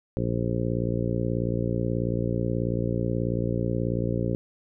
harmonic tone, 58.4 Hz, A#1, 4 cents sharp, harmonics 1 / 2 / 3 / 4 / 5 / 6 / 7 / 8 / 9, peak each -35 / -28 / -30 / -35 / -33 / -35 / -34 / -39 / -34 dBFS, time 0.17-4.35 s, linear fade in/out 0 ms, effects none

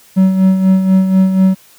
triangle tone with tremolo, 189.2 Hz, F#3, 39 cents sharp, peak -3 dBFS, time 0.16-1.55 s, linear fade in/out 20 ms, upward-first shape sine, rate 4.1 Hz, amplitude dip 55%, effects white hiss -45 dBFS RMS until 1.78 s

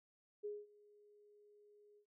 sine tone with ADSR envelope, 415.3 Hz, G#4, in tune, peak -40 dBFS, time 0.43-2.06 s, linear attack 22 ms, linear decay 210 ms, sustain -24 dB, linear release 87 ms, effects none

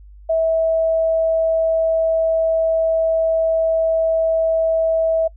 sine tone, 650 Hz, E5, 24 cents flat, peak -14 dBFS, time 0.29-5.28 s, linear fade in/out 10 ms, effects noise-tail reverb RT60 0.1 s tail -26 dB re dry + added 50 Hz sine -39 dBFS peak until 5.36 s

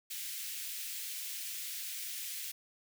white high-pass noise, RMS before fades -41 dBFS, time 0.1-2.52 s, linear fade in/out 10 ms, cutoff 2000 Hz, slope 24 dB/octave, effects none

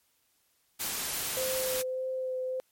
white noise, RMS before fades -33 dBFS, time 0.79-1.83 s, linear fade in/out 20 ms
sine tone with vibrato, 516 Hz, C5, 24 cents flat, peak -30 dBFS, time 1.37-2.6 s, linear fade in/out 0 ms, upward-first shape sine, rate 1.7 Hz, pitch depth 12 cents each way
effects white hiss -71 dBFS RMS until 2.71 s + MP3 64 kbps

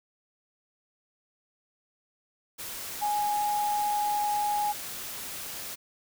sine tone in noise, 830.6 Hz, G#5, in tune, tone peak -25 dBFS, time 3.01-4.73 s, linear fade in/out 20 ms, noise white, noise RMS -38 dBFS, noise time 2.58-5.76 s, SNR +10 dB, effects none

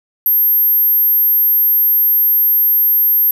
sine tone, 12800 Hz, G9, 35 cents sharp, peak -9 dBFS, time 0.26-3.31 s, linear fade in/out 2 ms, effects none

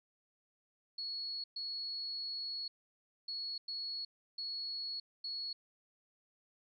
sine tone bursts at uneven times, 4359 Hz, C#8, 30 cents flat, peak -38 dBFS, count 6, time 0.98-1.44 / 1.56-2.68 / 3.28-3.58 / 3.68-4.05 / 4.38-5 / 5.24-5.53 s, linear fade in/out 5 ms, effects none

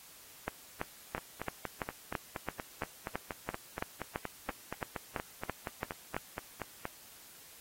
two click trains, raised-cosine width 0.5 ms, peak -19 / -22 dBFS, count 18 / 25, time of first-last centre 0.48-6.166 / 1.18-6.854 s, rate 2.99 / 4.23 Hz, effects white hiss -55 dBFS RMS until 7.6 s + AAC 48 kbps

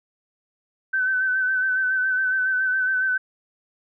sine tone with vibrato, 1526 Hz, G6, 47 cents flat, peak -19 dBFS, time 0.93-3.18 s, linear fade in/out 10 ms, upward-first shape sine, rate 7.2 Hz, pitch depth 33 cents each way, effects none

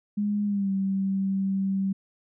sine tone with pitch glide, 206.4 to 193.69 Hz, G#3 to G3, -10 to -21 cents, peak -23 dBFS, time 0.17-1.93 s, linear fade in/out 10 ms, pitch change -111 cents, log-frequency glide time 0.45-0.71 s, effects none

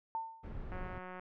sine tone with exponential decay, 900 Hz, A5, 39 cents sharp, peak -32 dBFS, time 0.15-0.58 s, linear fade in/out 0 ms, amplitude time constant 92 ms
brown noise, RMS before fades -43 dBFS, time 0.43-0.99 s, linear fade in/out 10 ms
click train, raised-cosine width 0.5 ms, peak -31 dBFS, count 88, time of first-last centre 0.72-1.195 s, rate 183 Hz
effects low-pass 2000 Hz 12 dB/octave

